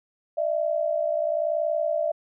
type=tone pair together; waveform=sine; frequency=604 / 664.9 Hz; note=D5 / E5; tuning=+48 / +15 cents; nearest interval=major second; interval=167 cents; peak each=-25 dBFS; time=0.37-2.12 s; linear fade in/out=10 ms; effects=none